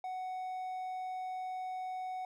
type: tone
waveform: triangle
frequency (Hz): 743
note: F#5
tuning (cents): +7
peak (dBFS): -35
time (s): 0.04-2.25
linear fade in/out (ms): 2
effects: none